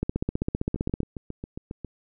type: two click trains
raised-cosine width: 3 ms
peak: -12 / -21 dBFS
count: 16 / 9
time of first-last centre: 0.03-1.004 / 0.76-1.847 s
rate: 15.4 / 7.36 Hz
effects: none